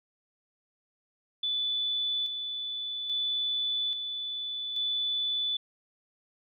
sine tone with tremolo, 3481 Hz, A7, 19 cents flat, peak -27 dBFS, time 1.43-5.57 s, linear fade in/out 5 ms, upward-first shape square, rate 0.6 Hz, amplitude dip 45%, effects none

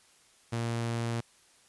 sawtooth tone, 116.54 Hz, A#2, in tune, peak -26 dBFS, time 0.52-1.21 s, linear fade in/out 10 ms, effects white hiss -62 dBFS RMS until 1.68 s + resampled to 24000 Hz

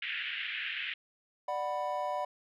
white band-pass noise, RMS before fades -37 dBFS, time 0.02-0.94 s, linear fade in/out 5 ms, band 1600 to 3100 Hz, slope 48 dB/octave
triangle chord, B minor, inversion first, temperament just, 592.7 / 740.8 / 987.8 Hz, D5 / F#5 / B5, +16 / +2 / 0 cents, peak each -34 dBFS, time 1.48-2.25 s, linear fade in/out 5 ms
effects none

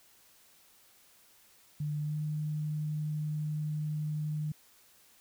sine tone with pitch glide, 149.1 to 151.97 Hz, D3 to D#3, +27 to -40 cents, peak -31 dBFS, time 1.8-4.52 s, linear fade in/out 5 ms, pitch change +33 cents, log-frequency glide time 1.97-2.18 s, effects white hiss -62 dBFS RMS until 5.2 s

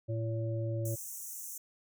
harmonic tone, 113 Hz, A2, 47 cents sharp, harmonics 1 / 3 / 5, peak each -32 / -41 / -40 dBFS, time 0.08-0.96 s, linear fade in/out 20 ms
pink high-pass noise, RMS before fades -43 dBFS, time 0.85-1.58 s, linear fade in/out 5 ms, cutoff 5900 Hz, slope 96 dB/octave
effects none

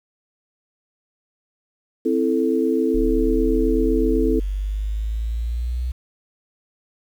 sine chord, A minor, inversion first, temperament equal, 261.6 / 329.6 / 440 Hz, C4 / E4 / A4, 0 / 0 / 0 cents, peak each -21 dBFS, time 2.05-4.4 s, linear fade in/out 10 ms
sine exponential sweep, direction up, 36.47 to 62.8 Hz, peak -21 dBFS, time 2.94-5.92 s, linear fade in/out 10 ms
effects 8-bit

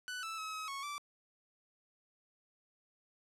sawtooth tone with pitch steps, 1491 / 1318 / 1284 / 1276 / 1103 / 1165 Hz, F#6 / E6 / E6 / D#6 / C#6 / D6, +13 / -1 / -46 / +43 / -9 / -14 cents, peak -36 dBFS, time 0.08-0.98 s, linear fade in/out 0 ms, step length 150 ms, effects low-pass 10000 Hz 12 dB/octave

